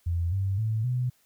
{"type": "tone with pitch steps", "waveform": "sine", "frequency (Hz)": [85.4, 96.97, 110.11, 125.03], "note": ["F2", "G2", "A2", "B2"], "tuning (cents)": [-38, -18, 2, 22], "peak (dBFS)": -24, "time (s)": [0.06, 1.1], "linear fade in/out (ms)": 10, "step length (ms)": 260, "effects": ["white hiss -66 dBFS RMS until 1.25 s"]}